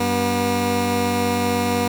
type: tone pair together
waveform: 15% pulse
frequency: 95.6 / 240.9 Hz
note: G2 / B3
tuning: -43 / -43 cents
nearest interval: octave + major third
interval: 1600 cents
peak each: -18 / -13 dBFS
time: 0-1.88 s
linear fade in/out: 5 ms
effects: 8-bit